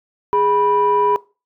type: tone pair together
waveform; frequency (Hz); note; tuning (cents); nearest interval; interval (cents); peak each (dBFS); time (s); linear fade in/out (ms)
sine; 412.9 / 982; G#4 / B5; -10 / -10; octave + minor third; 1500; -16 / -14; 0.33-1.16; 0
effects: noise-tail reverb RT60 0.3 s tail -20 dB re dry + tanh soft clip ceiling -7 dBFS